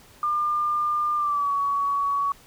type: tone with pitch glide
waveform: sine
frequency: 1200 to 1126.1 Hz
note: D6 to C#6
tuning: +37 to +27 cents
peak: -21 dBFS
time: 0.23-2.32 s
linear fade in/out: 2 ms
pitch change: -110 cents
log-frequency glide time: 1.16-1.52 s
effects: pink hiss -52 dBFS RMS until 2.46 s